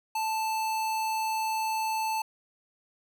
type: tone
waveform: square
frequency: 880 Hz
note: A5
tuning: in tune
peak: -28 dBFS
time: 0.15-2.22 s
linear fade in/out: 5 ms
effects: none